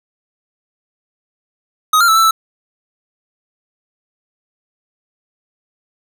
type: tone with pitch steps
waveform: square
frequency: 1256 / 1386 / 1313 / 1330 / 1317 Hz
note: D#6 / F6 / E6 / E6 / E6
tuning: +16 / -14 / -7 / +15 / -2 cents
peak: -9 dBFS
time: 1.93-2.31 s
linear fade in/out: 5 ms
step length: 76 ms
effects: none